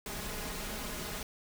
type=noise with comb filter; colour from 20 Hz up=pink; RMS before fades=-39 dBFS; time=0.06-1.23 s; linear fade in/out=2 ms; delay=4.8 ms; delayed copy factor=+0.55; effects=none